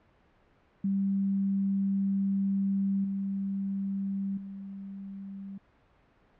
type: tone with level steps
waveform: sine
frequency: 196 Hz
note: G3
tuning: in tune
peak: -25 / -29 / -38 dBFS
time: 0.84-5.58 s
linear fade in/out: 5 ms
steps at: 3.04 / 4.37 s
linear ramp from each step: 5 ms
effects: pink hiss -64 dBFS RMS until 6.39 s + low-pass 2000 Hz 12 dB/octave